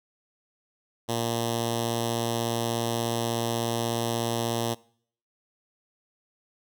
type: tone with notch filter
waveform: 5% pulse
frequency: 116.54 Hz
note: A#2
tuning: in tune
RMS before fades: -28 dBFS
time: 1.08-4.75 s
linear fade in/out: 20 ms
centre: 1400 Hz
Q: 0.89
effects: noise-tail reverb RT60 0.6 s tail -23 dB re dry